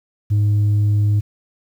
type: tone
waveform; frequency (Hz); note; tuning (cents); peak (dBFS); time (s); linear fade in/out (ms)
sine; 103.83; G#2; 0; -10; 0.3-1.21; 20
effects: tanh soft clip ceiling -12 dBFS + 8-bit